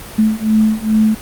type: beating tone pair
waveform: sine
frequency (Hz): 216.1 / 218.5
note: A3 / A3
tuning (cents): -31 / -12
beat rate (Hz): 2.4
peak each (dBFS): -14 / -13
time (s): 0.18-1.15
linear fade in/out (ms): 10
effects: pink hiss -32 dBFS RMS until 1.21 s + Opus 32 kbps